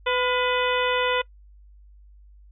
harmonic tone with a mistuned harmonic, 500 Hz, B4, 21 cents sharp, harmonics 1 / 2 / 3 / 4 / 5 / 6 / 7, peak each -24 / -27 / -29 / -30 / -31 / -32 / -32 dBFS, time 0.06-1.22 s, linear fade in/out 10 ms, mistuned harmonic 3, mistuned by -66 cents, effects noise-tail reverb RT60 0.1 s tail -23 dB re dry + added 50 Hz sine -47 dBFS peak until 2.51 s

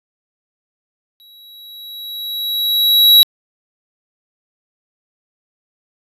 square tone with exponential growth, 3882 Hz, B7, 31 cents flat, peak -4 dBFS, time 1.2-3.23 s, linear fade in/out 0 ms, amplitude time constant 440 ms, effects resampled to 32000 Hz

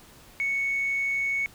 sine tone, 2217 Hz, C#7, in tune, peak -23 dBFS, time 0.4-1.46 s, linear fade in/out 0 ms, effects tanh soft clip ceiling -20 dBFS + pink hiss -52 dBFS RMS until 1.54 s

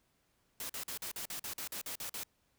white noise bursts, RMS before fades -41 dBFS, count 12, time 0.6-2.235 s, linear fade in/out 2 ms, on 95 ms, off 45 ms, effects pink hiss -75 dBFS RMS until 2.58 s

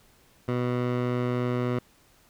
15% pulse tone with low-pass filter, 123.47 Hz, B2, in tune, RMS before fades -27 dBFS, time 0.48-1.79 s, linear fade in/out 5 ms, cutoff 2200 Hz, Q 0.59, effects pink hiss -60 dBFS RMS until 2.29 s

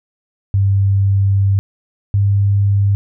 sine tone pair in turn, 98.4 / 100.12 Hz, G2 / G2, +7 / +37 cents, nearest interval unison, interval 30 cents, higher second, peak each -10 dBFS, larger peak neither, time 0.54-1.59 / 2.14-2.95 s, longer first, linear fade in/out 0 ms, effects none

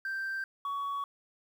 sine tone pair in turn, 1568 / 1123.4 Hz, G6 / C#6, 0 / +23 cents, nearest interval tritone, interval 577 cents, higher first, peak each -30 / -29 dBFS, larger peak second, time 0.05-0.44 / 0.65-1.04 s, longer neither, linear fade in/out 2 ms, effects tanh soft clip ceiling -31 dBFS + 10-bit

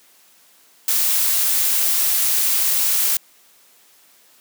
blue noise, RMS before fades -18 dBFS, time 0.88-3.17 s, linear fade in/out 2 ms, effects white hiss -53 dBFS RMS until 4.4 s + high-pass 200 Hz 12 dB/octave

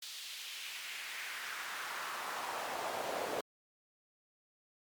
brown noise with high-pass filter sweep, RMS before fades -41 dBFS, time 0.02-3.41 s, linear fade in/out 5 ms, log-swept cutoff 3900 to 530 Hz, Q 1.7, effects MP3 96 kbps

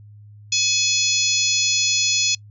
harmonic tone, 848 Hz, G#5, 36 cents sharp, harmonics 3 / 4 / 5 / 6 / 7 / 8, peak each -24 / -24 / -24 / -24 / -24 / -24 dBFS, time 0.52-2.35 s, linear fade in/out 5 ms, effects noise-tail reverb RT60 0.1 s tail -26 dB re dry + added 104 Hz sine -41 dBFS peak until 2.5 s

